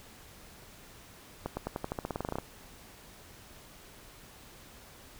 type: accelerating click train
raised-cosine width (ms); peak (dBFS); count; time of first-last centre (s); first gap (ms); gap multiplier
1; -19; 16; 1.46-2.385; 110; 0.91
effects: pink hiss -53 dBFS RMS until 5.19 s